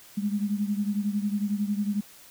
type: beating tone pair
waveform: sine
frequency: 202.7 / 213.7 Hz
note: G#3 / G#3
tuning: -42 / +50 cents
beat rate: 11 Hz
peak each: -26 / -30 dBFS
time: 0.17-2.01 s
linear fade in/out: 10 ms
effects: white hiss -51 dBFS RMS until 2.3 s